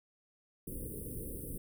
pink band-stop noise, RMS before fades -42 dBFS, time 0.67-1.58 s, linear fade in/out 5 ms, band 520 to 8900 Hz, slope 96 dB/octave, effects none

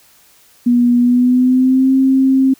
sine tone with pitch glide, 242.1 to 265.5 Hz, B3 to C4, -34 to +25 cents, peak -8 dBFS, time 0.66-2.54 s, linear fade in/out 10 ms, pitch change +159 cents, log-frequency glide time 0.98-1.93 s, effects white hiss -49 dBFS RMS until 2.59 s

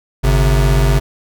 square tone pair together, 49.71 / 132.7 Hz, G1 / C3, +25 / +25 cents, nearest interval octave + perfect fourth, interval 1700 cents, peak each -12 / -15 dBFS, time 0.23-1 s, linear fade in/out 20 ms, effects none

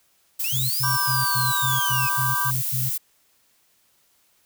violet noise, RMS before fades -26 dBFS, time 0.39-2.98 s, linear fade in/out 10 ms
sawtooth linear two-way sweep, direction up then down, 2510 to 5588 to 2510 Hz, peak -25 dBFS, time 0.44-2.09 s, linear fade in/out 2 ms, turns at 0.87 s
sine tone bursts, 128.4 Hz, C3, 32 cents flat, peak -25 dBFS, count 9, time 0.52-2.9 s, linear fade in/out 20 ms, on 180 ms, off 95 ms
triangle chord, G major, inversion first, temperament equal with one note detuned, 978.1 / 1174.7 / 1568 Hz, B5 / D6 / G6, -17 / 0 / 0 cents, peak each -26 dBFS, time 0.83-2.51 s, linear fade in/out 10 ms
effects white hiss -63 dBFS RMS until 4.45 s

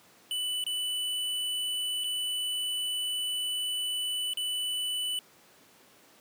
square tone with dropouts, 2982 Hz, F#7, 13 cents sharp, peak -30 dBFS, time 0.31-5.19 s, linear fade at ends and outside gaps 1 ms, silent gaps 0.64-0.665 / 2.038-2.042 / 4.335-4.372 s, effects pink hiss -58 dBFS RMS until 6.2 s + high-pass 200 Hz 12 dB/octave

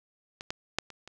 clicks, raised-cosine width 0.2 ms, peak -22 / -15 / -9 / -28 / -28 dBFS, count 5, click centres 0.409 / 0.505 / 0.786 / 0.903 / 1.076 s, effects none

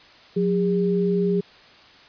sine tone pair together, 180.52 / 404.9 Hz, F#3 / G#4, -42 / -44 cents, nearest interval octave + major second, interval 1398 cents, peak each -21 dBFS, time 0.36-1.41 s, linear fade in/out 10 ms, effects white hiss -49 dBFS RMS until 2.08 s + resampled to 11025 Hz

